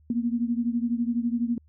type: beating tone pair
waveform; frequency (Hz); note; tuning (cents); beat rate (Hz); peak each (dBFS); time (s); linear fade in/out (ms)
sine; 233.1 / 245.1; A#3 / B3; 0 / -13; 12; -25 / -28; 0.1-1.58; 2
effects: added 76 Hz sine -55 dBFS peak until 1.68 s